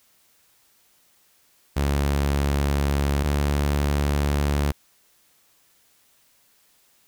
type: tone pair in turn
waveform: sawtooth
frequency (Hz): 70.8 / 72.04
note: C#2 / D2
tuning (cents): +37 / -33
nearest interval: unison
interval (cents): 30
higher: second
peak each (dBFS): -16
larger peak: neither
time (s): 1.76-3.24 / 3.24-4.72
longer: neither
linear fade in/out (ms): 10
effects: white hiss -61 dBFS RMS until 7.07 s